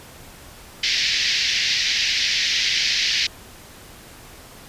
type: band-pass noise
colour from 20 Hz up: white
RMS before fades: -21 dBFS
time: 0.83-3.27 s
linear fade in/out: 5 ms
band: 1800 to 5500 Hz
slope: 48 dB/octave
effects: pink hiss -43 dBFS RMS until 4.68 s + resampled to 32000 Hz